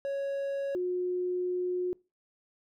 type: tone pair in turn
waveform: triangle / sine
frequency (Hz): 554.4 / 361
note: C#5 / F#4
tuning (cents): 0 / -43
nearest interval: perfect fifth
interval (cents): 743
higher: first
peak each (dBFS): -28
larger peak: neither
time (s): 0.05-0.75 / 0.75-1.93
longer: second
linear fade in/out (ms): 0
effects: noise-tail reverb RT60 0.3 s tail -25 dB re dry